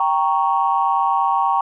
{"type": "chord", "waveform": "sine", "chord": "G diminished", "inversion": "none", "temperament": "equal", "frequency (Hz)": [784, 932.3, 1108.7], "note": ["G5", "Bb5", "Db6"], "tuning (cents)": [0, 0, 0], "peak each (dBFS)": -19, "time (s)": [0, 1.61], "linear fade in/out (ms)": 2, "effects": ["tanh soft clip ceiling -5 dBFS"]}